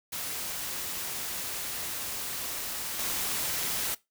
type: noise with level steps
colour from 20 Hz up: white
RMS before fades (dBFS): -35 / -31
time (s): 0.12-3.95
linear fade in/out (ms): 10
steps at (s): 2.99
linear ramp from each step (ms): 2
effects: noise-tail reverb RT60 0.2 s tail -20 dB re dry